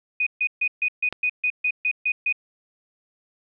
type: tone bursts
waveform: sine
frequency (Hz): 2486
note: D#7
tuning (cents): -2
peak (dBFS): -19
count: 11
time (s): 0.2-2.326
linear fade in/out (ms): 5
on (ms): 66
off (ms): 140
type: click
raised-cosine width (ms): 0.3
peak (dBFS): -15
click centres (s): 1.126
effects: none